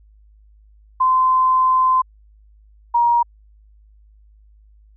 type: tone pair in turn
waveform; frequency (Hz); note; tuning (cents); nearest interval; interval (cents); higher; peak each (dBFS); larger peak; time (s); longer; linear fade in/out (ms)
sine; 1032 / 947.2; C6 / A#5; -24 / +27; minor second; 149; first; -12; neither; 1-2.02 / 2.94-3.23; first; 10
effects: added 52 Hz sine -47 dBFS peak until 4.96 s